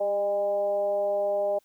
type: tone with frequency modulation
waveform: sine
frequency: 607 Hz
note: D#5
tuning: 43 cents flat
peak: -23 dBFS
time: 0-1.59 s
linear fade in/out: 10 ms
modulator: 206 Hz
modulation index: 0.57
effects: white hiss -67 dBFS RMS until 1.64 s